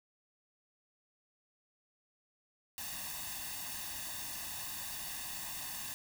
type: noise with comb filter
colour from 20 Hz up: white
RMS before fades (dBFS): -42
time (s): 2.78-5.94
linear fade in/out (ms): 0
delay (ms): 1.1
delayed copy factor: +0.8
effects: none